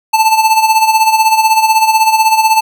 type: tone with tremolo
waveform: square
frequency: 880 Hz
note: A5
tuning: in tune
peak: -5 dBFS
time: 0.13-2.61 s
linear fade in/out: 10 ms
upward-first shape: sine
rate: 16 Hz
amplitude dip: 65%
effects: none